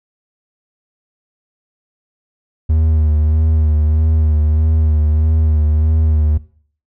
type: tone with vibrato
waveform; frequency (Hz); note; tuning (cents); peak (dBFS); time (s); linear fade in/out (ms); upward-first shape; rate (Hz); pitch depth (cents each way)
triangle; 77.6; D#2; -4; -8; 2.69-6.38; 10; sine; 1.6; 37
effects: noise-tail reverb RT60 0.5 s tail -18 dB re dry